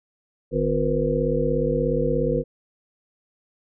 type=harmonic tone with a mistuned harmonic; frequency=50.8 Hz; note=G#1; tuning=38 cents flat; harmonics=1 / 3 / 5 / 7 / 9 / 10; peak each=-29 / -26 / -28 / -29 / -24 / -26 dBFS; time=0.51-2.44 s; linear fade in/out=50 ms; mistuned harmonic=9; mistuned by=+52 cents; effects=none